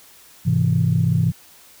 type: chord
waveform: sine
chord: Ab augmented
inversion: none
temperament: equal with one note detuned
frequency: 103.83 / 129.24 / 164.81 Hz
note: Ab2 / C3 / E3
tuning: 0 / -21 / 0 cents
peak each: -20 / -19 / -18 dBFS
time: 0.45-1.32 s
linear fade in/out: 20 ms
effects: tanh soft clip ceiling -6 dBFS + white hiss -48 dBFS RMS until 1.8 s